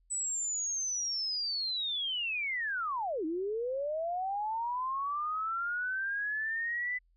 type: linear two-way sweep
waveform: sine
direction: down then up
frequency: 8000 to 304.8 to 2009 Hz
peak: -31 dBFS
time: 0.1-6.99 s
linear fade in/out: 20 ms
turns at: 3.25 s
effects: added 42 Hz sine -65 dBFS peak until 7.16 s